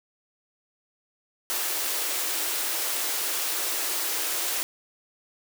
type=high-pass noise; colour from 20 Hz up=white; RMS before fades=-28 dBFS; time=1.5-4.63 s; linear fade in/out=0 ms; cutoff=290 Hz; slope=96 dB/octave; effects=none